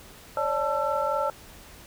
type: tone cluster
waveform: sine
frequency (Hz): 550 / 594 / 878 / 1340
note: C#5 / D5 / A5 / E6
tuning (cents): -14 / +20 / -4 / +28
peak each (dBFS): -29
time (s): 0.37-1.3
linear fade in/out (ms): 2
effects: pink hiss -48 dBFS RMS until 1.86 s